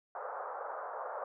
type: band-pass noise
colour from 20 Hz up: pink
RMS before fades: -41 dBFS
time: 0.15-1.24 s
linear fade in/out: 2 ms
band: 500 to 1400 Hz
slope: 48 dB/octave
effects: none